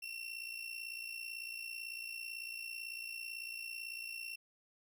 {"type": "tone with amplitude modulation", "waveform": "35% pulse", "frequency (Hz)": 2716, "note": "F7", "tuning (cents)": -49, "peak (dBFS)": -38, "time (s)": [0.02, 4.36], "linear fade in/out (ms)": 10, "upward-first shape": "sine", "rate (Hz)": 58, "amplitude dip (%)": 65, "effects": []}